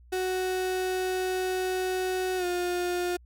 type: tone with pitch glide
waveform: 35% pulse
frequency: 371 to 355.3 Hz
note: F#4 to F4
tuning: +5 to +30 cents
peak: -25 dBFS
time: 0.12-3.17 s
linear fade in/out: 10 ms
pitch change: -75 cents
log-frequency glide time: 2.37-2.45 s
effects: added 60 Hz sine -51 dBFS peak until 3.25 s